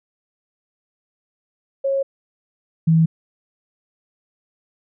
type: tone pair in turn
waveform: sine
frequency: 546 / 162.33 Hz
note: C#5 / E3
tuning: -26 / -26 cents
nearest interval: octave + major sixth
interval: 2100 cents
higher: first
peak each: -17 / -11 dBFS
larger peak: second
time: 1.84-2.03 / 2.87-3.06 s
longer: neither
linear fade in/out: 10 ms
effects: none